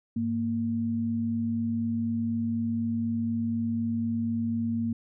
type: tone pair together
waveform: sine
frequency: 102.8 / 231 Hz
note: G#2 / A#3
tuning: -17 / -16 cents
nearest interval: octave + major second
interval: 1401 cents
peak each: -34 / -26 dBFS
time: 0.16-4.93 s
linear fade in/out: 5 ms
effects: none